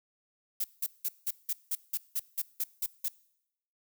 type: noise bursts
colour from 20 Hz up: violet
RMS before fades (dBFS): -31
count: 12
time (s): 0.6-3.084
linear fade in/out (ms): 5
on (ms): 42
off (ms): 180
effects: noise-tail reverb RT60 0.8 s tail -22 dB re dry